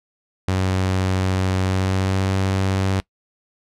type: tone with pitch glide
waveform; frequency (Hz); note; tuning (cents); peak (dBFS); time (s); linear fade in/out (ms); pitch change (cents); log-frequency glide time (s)
sawtooth; 93.8 to 95.83; F#2 to G2; +24 to -39; -14; 0.48-3; 0; +37; 1.6-2.29
effects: noise-tail reverb RT60 0.1 s tail -23 dB re dry + low-pass 8000 Hz 12 dB/octave